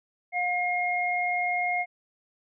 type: tone pair together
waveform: sine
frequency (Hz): 714 / 2140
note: F5 / C7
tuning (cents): +38 / +38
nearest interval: octave + perfect fifth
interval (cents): 1900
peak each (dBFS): -27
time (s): 0.32-1.86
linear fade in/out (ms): 50
effects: none